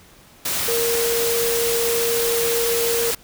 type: tone in noise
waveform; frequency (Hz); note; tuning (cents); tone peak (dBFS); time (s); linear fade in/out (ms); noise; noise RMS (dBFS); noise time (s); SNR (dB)
sine; 466.2; A#4; 0; -20; 0.68-3.11; 5; white; -23; 0.45-3.15; 0
effects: pink hiss -49 dBFS RMS until 3.23 s